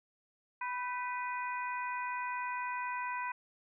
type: harmonic tone with a mistuned harmonic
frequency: 493.9 Hz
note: B4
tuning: in tune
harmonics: 2 / 3 / 4 / 5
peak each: -36 / -43 / -44 / -44 dBFS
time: 0.61-3.32 s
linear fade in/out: 5 ms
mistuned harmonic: 3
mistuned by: +51 cents
effects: none